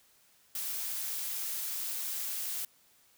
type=noise; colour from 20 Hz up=blue; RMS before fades=-36 dBFS; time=0.55-2.65 s; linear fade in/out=2 ms; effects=white hiss -65 dBFS RMS until 3.17 s